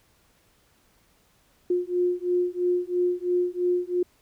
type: beating tone pair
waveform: sine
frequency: 355.3 / 358.3 Hz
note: F4 / F4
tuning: +30 / +44 cents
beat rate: 3 Hz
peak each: -25 dBFS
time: 1.7-4.03 s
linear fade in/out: 5 ms
effects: pink hiss -63 dBFS RMS until 4.21 s